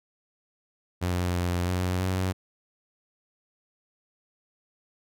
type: tone with pitch steps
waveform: sawtooth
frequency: 89.3 / 88.3 / 90.9 / 93.2 Hz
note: F2 / F2 / F#2 / F#2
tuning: +39 / +20 / -30 / +13 cents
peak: -21 dBFS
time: 1.01-2.33 s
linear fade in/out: 20 ms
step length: 330 ms
effects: none